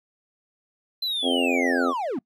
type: linear sweep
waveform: triangle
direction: down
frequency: 4108 to 211.5 Hz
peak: -23 dBFS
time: 1.02-2.19 s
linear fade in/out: 5 ms
type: harmonic tone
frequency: 87.31 Hz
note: F2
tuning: in tune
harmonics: 3 / 4 / 5 / 6 / 7 / 8 / 9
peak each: -24 / -29 / -29 / -30 / -31 / -33 / -34 dBFS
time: 1.22-1.94 s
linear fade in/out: 50 ms
effects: noise-tail reverb RT60 0.1 s tail -24 dB re dry